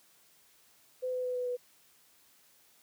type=tone with pitch steps; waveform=sine; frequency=508 / 504.2 / 500.4 / 496.7 / 493 Hz; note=B4 / B4 / B4 / B4 / B4; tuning=+49 / +36 / +23 / +10 / -3 cents; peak=-31 dBFS; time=1.02-1.57 s; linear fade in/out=20 ms; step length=110 ms; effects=white hiss -64 dBFS RMS until 2.82 s + high-pass 80 Hz 12 dB/octave